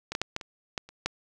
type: clicks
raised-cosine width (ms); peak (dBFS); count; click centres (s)
0.2; -16 / -11 / -10 / -13 / -23 / -13 / -30 / -10; 8; 0.12 / 0.151 / 0.216 / 0.364 / 0.412 / 0.778 / 0.89 / 1.06
effects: none